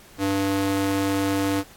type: tone with high-pass filter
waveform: square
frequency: 98 Hz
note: G2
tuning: in tune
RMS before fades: -23 dBFS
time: 0.18-1.64 s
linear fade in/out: 50 ms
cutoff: 230 Hz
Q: 1.7
effects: pink hiss -49 dBFS RMS until 1.76 s + AAC 64 kbps